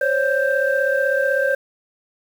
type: tone cluster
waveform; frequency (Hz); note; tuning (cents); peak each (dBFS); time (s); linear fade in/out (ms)
sine; 528 / 564 / 1573; C5 / C#5 / G6; +16 / +30 / +6; -20; 0.01-1.55; 5
effects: tanh soft clip ceiling -7 dBFS + 7-bit